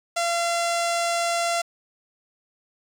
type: tone with low-pass filter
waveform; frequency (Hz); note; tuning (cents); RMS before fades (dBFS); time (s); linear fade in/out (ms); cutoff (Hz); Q
sawtooth; 684; F5; -36; -24; 0.16-1.62; 10; 8000; 1.8
effects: 7-bit